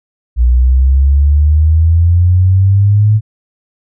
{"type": "exponential sweep", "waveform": "sine", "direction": "up", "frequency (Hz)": [59.3, 108.9], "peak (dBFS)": -5, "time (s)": [0.36, 3.21], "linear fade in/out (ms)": 50, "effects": []}